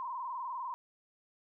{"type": "tone with vibrato", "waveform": "sine", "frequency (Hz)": 1001, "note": "B5", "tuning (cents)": 23, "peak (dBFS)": -36, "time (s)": [0, 0.74], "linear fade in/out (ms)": 0, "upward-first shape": "square", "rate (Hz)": 20, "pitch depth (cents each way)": 88, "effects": []}